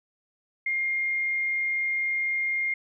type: tone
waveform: sine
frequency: 2122 Hz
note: C7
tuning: 24 cents sharp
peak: -24 dBFS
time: 0.66-2.74 s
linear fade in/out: 5 ms
effects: none